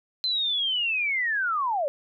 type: linear sweep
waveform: sine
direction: down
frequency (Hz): 4104 to 539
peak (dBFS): -23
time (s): 0.24-1.88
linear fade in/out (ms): 0
effects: none